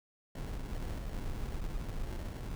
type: noise with sample-and-hold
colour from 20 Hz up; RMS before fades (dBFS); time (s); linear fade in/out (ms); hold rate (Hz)
brown; -38; 0.35-2.55; 2; 1225
effects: none